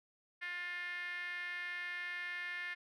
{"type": "tone with band-pass filter", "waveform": "5% pulse", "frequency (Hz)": 353.7, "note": "F4", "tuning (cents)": 22, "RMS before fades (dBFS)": -42, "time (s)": [0.41, 2.75], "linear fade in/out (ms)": 20, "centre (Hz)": 1900, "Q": 6.9, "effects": []}